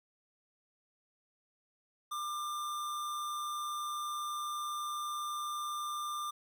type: tone with amplitude modulation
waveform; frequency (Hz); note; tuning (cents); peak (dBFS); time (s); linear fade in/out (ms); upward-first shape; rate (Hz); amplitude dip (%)
square; 1194; D6; +28; -35; 2.11-6.31; 10; sine; 140; 30
effects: 12-bit